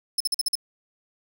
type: tone bursts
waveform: sawtooth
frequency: 5250 Hz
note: E8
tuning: 8 cents flat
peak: -18 dBFS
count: 6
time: 0.18-0.554 s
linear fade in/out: 5 ms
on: 24 ms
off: 46 ms
effects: none